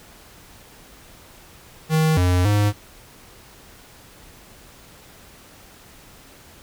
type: tone with pitch steps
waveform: square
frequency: 157.8 / 90 / 103.5 Hz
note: D#3 / F#2 / G#2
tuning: +25 / -47 / -5 cents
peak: -16 dBFS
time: 1.89-2.73 s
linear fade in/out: 50 ms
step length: 280 ms
effects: pink hiss -47 dBFS RMS until 6.62 s